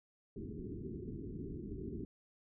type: low-pass noise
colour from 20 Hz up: white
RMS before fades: -44 dBFS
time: 0.36-2.05 s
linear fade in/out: 2 ms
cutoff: 410 Hz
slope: 96 dB/octave
effects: none